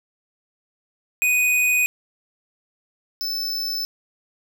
square tone pair in turn, 2488 / 5272 Hz, D#7 / E8, -1 / -1 cents, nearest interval octave + minor second, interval 1300 cents, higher second, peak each -17 / -24 dBFS, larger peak first, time 1.22-1.86 / 3.21-3.85 s, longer neither, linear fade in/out 0 ms, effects none

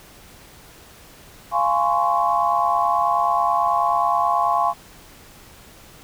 sine chord, Db major seventh, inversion first, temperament just, 693 / 831.5 / 1039.4 / 1108.7 Hz, F5 / Ab5 / C6 / Db6, -14 / +2 / -12 / 0 cents, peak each -22 dBFS, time 1.51-4.74 s, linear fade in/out 50 ms, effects pink hiss -46 dBFS RMS until 6.03 s

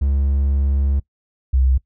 triangle / sine tone pair in turn, 69.3 / 64.95 Hz, C#2 / C2, 0 / -12 cents, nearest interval minor second, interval 112 cents, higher first, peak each -13 / -12 dBFS, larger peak second, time 0.01-1 / 1.53-1.78 s, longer first, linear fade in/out 10 ms, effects noise-tail reverb RT60 0.1 s tail -21 dB re dry

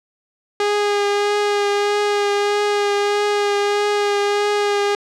sawtooth tone with vibrato, 409.9 Hz, G#4, 23 cents flat, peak -12 dBFS, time 0.6-4.95 s, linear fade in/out 2 ms, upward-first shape triangle, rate 1.6 Hz, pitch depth 18 cents each way, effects low-pass 6000 Hz 12 dB/octave

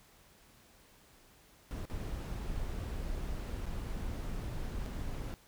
brown noise with dropouts, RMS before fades -38 dBFS, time 1.71-5.34 s, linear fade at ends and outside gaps 0 ms, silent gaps 1.854-1.899 / 3.657-3.664 / 4.857-4.861 s, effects pink hiss -62 dBFS RMS until 5.47 s

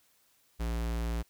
square tone, 57.5 Hz, A#1, 23 cents flat, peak -31 dBFS, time 0.59-1.23 s, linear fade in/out 20 ms, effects white hiss -68 dBFS RMS until 1.29 s

